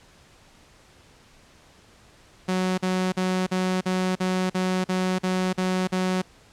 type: tone bursts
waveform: sawtooth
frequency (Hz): 185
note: F#3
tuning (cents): 0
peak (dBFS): -18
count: 11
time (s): 2.48-6.22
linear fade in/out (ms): 10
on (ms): 300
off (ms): 44
effects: pink hiss -54 dBFS RMS until 6.52 s + low-pass 8000 Hz 12 dB/octave